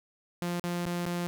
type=tone with dropouts; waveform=sawtooth; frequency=174.61 Hz; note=F3; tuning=in tune; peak=-26 dBFS; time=0.42-1.27 s; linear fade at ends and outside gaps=0 ms; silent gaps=0.596-0.64 / 0.855-0.864 / 1.054-1.064 s; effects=none